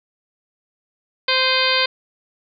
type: harmonic tone with a mistuned harmonic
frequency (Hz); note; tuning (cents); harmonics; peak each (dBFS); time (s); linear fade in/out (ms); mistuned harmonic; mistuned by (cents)
520; C5; -11; 1 / 2 / 3 / 4 / 5 / 6 / 7 / 8 / 9; -24 / -24 / -24 / -24 / -24 / -24 / -24 / -24 / -24; 1.28-1.86; 5; 5; -63
effects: none